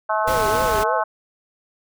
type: harmonic tone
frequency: 215.5 Hz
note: A3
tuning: 36 cents flat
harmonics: 3 / 4 / 5 / 6 / 7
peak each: -23 / -23 / -24 / -27 / -28 dBFS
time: 0.09-1.04 s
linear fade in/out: 10 ms
type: tone with vibrato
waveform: sine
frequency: 459.9 Hz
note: A#4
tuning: 23 cents flat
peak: -24 dBFS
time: 0.24-1.02 s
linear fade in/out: 50 ms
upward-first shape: triangle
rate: 3.2 Hz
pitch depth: 250 cents each way
type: noise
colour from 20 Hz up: pink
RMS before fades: -27 dBFS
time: 0.27-0.84 s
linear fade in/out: 10 ms
effects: none